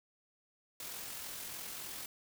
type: noise with amplitude modulation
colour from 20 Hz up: white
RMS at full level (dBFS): -43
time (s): 0.8-2.06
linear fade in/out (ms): 2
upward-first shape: sine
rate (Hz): 43.3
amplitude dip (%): 30
effects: none